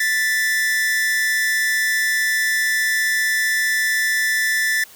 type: tone pair together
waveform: 45% pulse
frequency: 1760.2 / 1975.5 Hz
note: A6 / B6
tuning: 0 / 0 cents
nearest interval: major second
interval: 200 cents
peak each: -18 / -23 dBFS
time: 0-4.84 s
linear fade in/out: 5 ms
effects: white hiss -45 dBFS RMS until 4.95 s